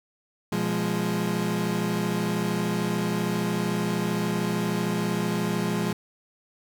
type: chord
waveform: 30% pulse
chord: F diminished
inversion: second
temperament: equal with one note detuned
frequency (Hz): 121.7 / 174.61 / 207.7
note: Cb3 / F3 / Ab3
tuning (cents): -25 / 0 / 0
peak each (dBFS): -30 / -25 / -25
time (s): 0.52-5.93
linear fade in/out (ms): 5
effects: none